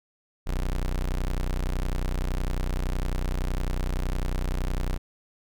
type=tone; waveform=35% pulse; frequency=30.87 Hz; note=B0; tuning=in tune; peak=-23 dBFS; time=0.46-4.98 s; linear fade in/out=20 ms; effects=none